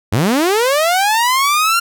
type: linear sweep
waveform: sawtooth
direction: up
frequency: 86 to 1396.9 Hz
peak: -8 dBFS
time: 0.12-1.8 s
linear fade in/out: 10 ms
effects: none